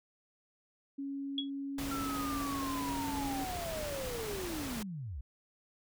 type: tone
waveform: sine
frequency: 277.2 Hz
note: C#4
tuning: in tune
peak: -36 dBFS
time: 0.98-3.45 s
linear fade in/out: 10 ms
type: tone with exponential decay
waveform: sine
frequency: 3343 Hz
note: G#7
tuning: 11 cents sharp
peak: -28 dBFS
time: 1.38-1.5 s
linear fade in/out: 2 ms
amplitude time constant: 24 ms
type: noise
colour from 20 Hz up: pink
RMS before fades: -41 dBFS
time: 1.78-4.83 s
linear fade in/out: 5 ms
type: linear sweep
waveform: sine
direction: down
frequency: 1362 to 55 Hz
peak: -38 dBFS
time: 1.91-5.21 s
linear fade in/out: 5 ms
effects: none